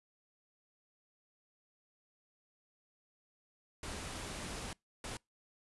pink noise bursts at uneven times, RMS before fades -43 dBFS, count 2, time 3.83-4.73 / 5.04-5.17 s, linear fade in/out 2 ms, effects noise-tail reverb RT60 0.2 s tail -26 dB re dry + resampled to 24000 Hz

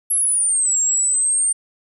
sine exponential two-way sweep, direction down then up, 11310 to 7459 to 8840 Hz, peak -15 dBFS, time 0.1-1.53 s, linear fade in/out 10 ms, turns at 0.79 s, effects none

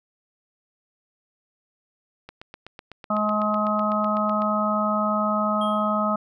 click train, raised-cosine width 0.3 ms, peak -23 dBFS, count 18, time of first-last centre 2.29-4.42 s, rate 7.98 Hz
harmonic tone, 211.4 Hz, G#3, 31 cents sharp, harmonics 1 / 3 / 4 / 5 / 6, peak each -25 / -26 / -32 / -32 / -24 dBFS, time 3.1-6.16 s, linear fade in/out 5 ms
triangle tone with exponential decay, 3231 Hz, G#7, 48 cents flat, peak -31 dBFS, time 5.61-6.06 s, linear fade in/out 5 ms, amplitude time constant 97 ms
effects none

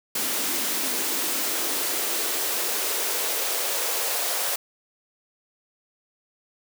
white noise with high-pass filter sweep, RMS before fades -26 dBFS, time 0.15-4.56 s, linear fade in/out 5 ms, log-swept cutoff 240 to 570 Hz, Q 2.3, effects none

